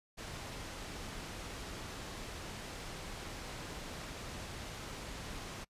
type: low-pass noise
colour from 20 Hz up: pink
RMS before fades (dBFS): -45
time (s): 0.17-5.65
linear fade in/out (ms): 20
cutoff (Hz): 7500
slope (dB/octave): 12
effects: noise-tail reverb RT60 0.1 s tail -25 dB re dry + resampled to 32000 Hz